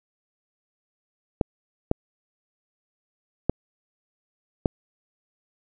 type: clicks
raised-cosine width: 2 ms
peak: -6 dBFS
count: 4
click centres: 1.412 / 1.914 / 3.496 / 4.658 s
effects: none